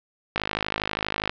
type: click train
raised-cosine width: 0.3 ms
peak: -8 dBFS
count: 50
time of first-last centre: 0.36-1.295 s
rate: 52.4 Hz
effects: low-pass 5000 Hz 12 dB/octave